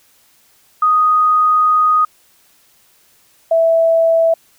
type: tone pair in turn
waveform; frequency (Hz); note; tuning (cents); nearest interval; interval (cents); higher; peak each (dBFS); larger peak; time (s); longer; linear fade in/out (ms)
sine; 1244.5 / 658; D#6 / E5; 0 / -3; major seventh; 1103; first; -9; neither; 0.82-2.05 / 3.51-4.34; first; 5
effects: white hiss -53 dBFS RMS until 4.58 s